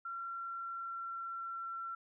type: tone with pitch glide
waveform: sine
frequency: 1366 to 1354.2 Hz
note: F6 to E6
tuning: -39 to +46 cents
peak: -39 dBFS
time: 0.05-1.95 s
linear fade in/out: 5 ms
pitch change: -15 cents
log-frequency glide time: 0.26-1.77 s
effects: none